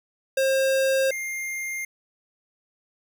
square tone pair in turn, 534 / 2113 Hz, C5 / C7, +35 / +16 cents, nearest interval 2 octaves, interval 2381 cents, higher second, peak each -20 / -29 dBFS, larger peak first, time 0.37-1.11 / 1.11-1.85 s, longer neither, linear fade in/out 5 ms, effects none

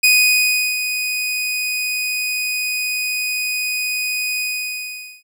sawtooth tone with ADSR envelope, 2489 Hz, D#7, in tune, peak -6 dBFS, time 0.03-5.23 s, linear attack 11 ms, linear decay 720 ms, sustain -10 dB, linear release 830 ms, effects none

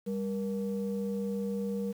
sine tone pair together, 199.08 / 473.5 Hz, G3 / A#4, +27 / +27 cents, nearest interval octave + minor third, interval 1500 cents, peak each -31 / -34 dBFS, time 0.06-1.93 s, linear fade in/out 20 ms, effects tanh soft clip ceiling -24 dBFS + 9-bit

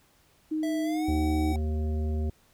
sine tone, 311.1 Hz, D#4, in tune, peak -26 dBFS, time 0.51-1.53 s, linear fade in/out 10 ms
square tone with pitch glide, 659.3 to 757.3 Hz, E5 to F#5, 0 to +40 cents, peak -35 dBFS, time 0.63-1.56 s, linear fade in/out 2 ms, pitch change +240 cents, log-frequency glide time 0.83-1.08 s
harmonic tone, 77 Hz, D#2, 17 cents flat, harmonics 1 / 3 / 5 / 7 / 9, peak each -26 / -36 / -39 / -48 / -48 dBFS, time 1.08-2.3 s, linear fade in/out 5 ms
effects pink hiss -63 dBFS RMS until 2.53 s

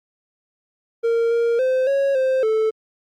triangle tone with pitch steps, 462.3 / 466.8 / 517 / 552 / 523 / 438.5 Hz, A#4 / A#4 / C5 / C#5 / C5 / A4, -14 / +2 / -21 / -7 / -1 / -6 cents, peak -14 dBFS, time 1.03-2.71 s, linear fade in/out 20 ms, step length 280 ms, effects Opus 48 kbps

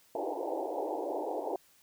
pink band-pass noise, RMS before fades -35 dBFS, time 0.15-1.56 s, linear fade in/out 2 ms, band 300 to 910 Hz, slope 96 dB/octave, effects white hiss -64 dBFS RMS until 1.82 s

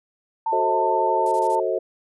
sine tone with vibrato, 894 Hz, A5, 27 cents sharp, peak -20 dBFS, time 0.46-1.6 s, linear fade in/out 5 ms, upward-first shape sine, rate 11 Hz, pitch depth 11 cents each way
sine chord, F# diminished seventh, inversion none, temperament just, 370 / 444 / 532.8 / 639.4 Hz, F#4 / A4 / C5 / Eb5, 0 / +16 / +31 / +47 cents, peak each -26 dBFS, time 0.52-1.79 s, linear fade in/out 10 ms
violet noise bursts, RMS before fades -37 dBFS, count 4, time 1.26-1.552 s, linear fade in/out 2 ms, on 55 ms, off 24 ms
effects resampled to 24000 Hz

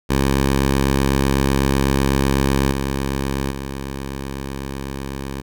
10% pulse tone with level steps, 68 Hz, C#2, 33 cents flat, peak -7 / -12 / -18 dBFS, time 0.09-5.42 s, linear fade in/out 20 ms, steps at 2.71 / 3.51 s, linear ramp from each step 5 ms, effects none

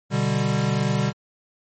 square chord, G major, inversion first, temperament equal with one note detuned, 124.55 / 146.83 / 196 Hz, B2 / D3 / G3, +15 / 0 / 0 cents, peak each -25 dBFS, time 0.1-1.13 s, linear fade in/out 50 ms, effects MP3 32 kbps

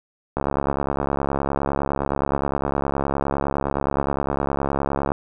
click train, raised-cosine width 1 ms, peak -8 dBFS, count 332, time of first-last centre 0.37-5.119 s, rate 69.7 Hz, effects none

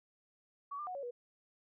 sine tone with pitch steps, 1130 / 1194 / 732 / 558 / 485.3 Hz, C#6 / D6 / F#5 / C#5 / B4, +33 / +28 / -19 / +11 / -30 cents, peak -39 dBFS, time 0.71-1.11 s, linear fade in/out 10 ms, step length 80 ms, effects none

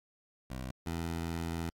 15% pulse tone pair in turn, 64.2 / 83.36 Hz, C2 / E2, -32 / +20 cents, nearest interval perfect fourth, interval 452 cents, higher second, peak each -32 / -28 dBFS, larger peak second, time 0.5-0.71 / 0.86-1.7 s, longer second, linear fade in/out 5 ms, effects AAC 64 kbps

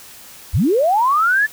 sine linear sweep, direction up, 49.33 to 1766 Hz, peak -12 dBFS, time 0.53-1.47 s, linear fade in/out 20 ms, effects white hiss -40 dBFS RMS until 1.52 s

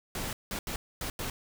pink noise bursts at uneven times, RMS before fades -35 dBFS, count 5, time 0.15-0.33 / 0.51-0.59 / 0.67-0.76 / 1.01-1.1 / 1.19-1.3 s, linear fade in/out 2 ms, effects none

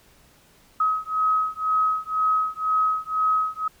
sine beating tone pair, 1271 / 1273 Hz, D#6 / D#6, +36 / +39 cents, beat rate 2 Hz, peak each -23 dBFS, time 0.8-3.68 s, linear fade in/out 5 ms, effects pink hiss -56 dBFS RMS until 3.8 s

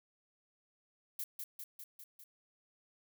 violet noise with echo, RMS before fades -40 dBFS, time 1.19-1.24 s, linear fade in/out 2 ms, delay 200 ms, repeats 5, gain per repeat -3 dB, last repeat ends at 2.24 s, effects none

